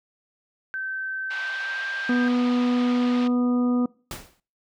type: tone with pitch glide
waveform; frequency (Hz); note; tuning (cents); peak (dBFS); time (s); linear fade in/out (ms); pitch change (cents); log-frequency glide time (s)
sine; 1545 to 1582.9; G6 to G6; -26 to +16; -27; 0.74-2.28; 0; +42; 1.3-1.85
type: band-pass noise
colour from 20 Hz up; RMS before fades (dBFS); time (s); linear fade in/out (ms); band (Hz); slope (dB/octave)
white; -38; 1.3-3.28; 10; 650 to 3700; 24
type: harmonic tone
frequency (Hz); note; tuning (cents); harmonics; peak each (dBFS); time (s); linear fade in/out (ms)
245.9; B3; -7; 1 / 2 / 3 / 4 / 5; -19 / -31 / -38 / -43 / -36; 2.09-3.86; 5
type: noise with exponential decay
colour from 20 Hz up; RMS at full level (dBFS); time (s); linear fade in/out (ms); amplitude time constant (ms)
pink; -31; 4.11-4.4; 1; 63
effects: noise-tail reverb RT60 0.4 s tail -23 dB re dry